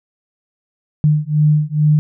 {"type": "beating tone pair", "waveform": "sine", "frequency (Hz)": [150, 152.3], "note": ["D3", "D#3"], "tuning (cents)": [37, -37], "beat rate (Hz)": 2.3, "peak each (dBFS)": -14, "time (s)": [1.04, 1.99], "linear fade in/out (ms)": 0, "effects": []}